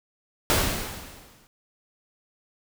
pink noise with exponential decay, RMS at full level -19 dBFS, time 0.5-1.47 s, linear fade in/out 0 ms, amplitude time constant 210 ms, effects none

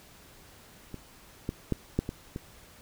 clicks, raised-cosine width 3 ms, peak -25 / -17 / -13 / -12 / -20 / -22 dBFS, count 6, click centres 0.943 / 1.491 / 1.723 / 1.99 / 2.091 / 2.361 s, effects pink hiss -54 dBFS RMS until 2.81 s

